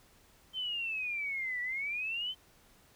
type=exponential two-way sweep; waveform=sine; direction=down then up; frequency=3119 to 1940 to 3119 Hz; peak=-33 dBFS; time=0.53-2.35 s; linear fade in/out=50 ms; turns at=1.61 s; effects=pink hiss -63 dBFS RMS until 2.95 s